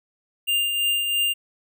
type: tone with tremolo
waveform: square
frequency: 2800 Hz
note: F7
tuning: 4 cents sharp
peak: -19 dBFS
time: 0.47-1.34 s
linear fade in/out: 20 ms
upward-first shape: triangle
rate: 3 Hz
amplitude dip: 45%
effects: none